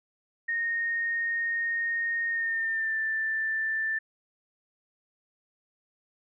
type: tone with pitch glide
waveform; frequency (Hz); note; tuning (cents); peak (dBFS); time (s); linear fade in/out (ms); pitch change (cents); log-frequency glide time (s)
sine; 1852 to 1771.4; A#6 to A6; -12 to +11; -26; 0.48-3.99; 10; -77; 2.28-2.98
effects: none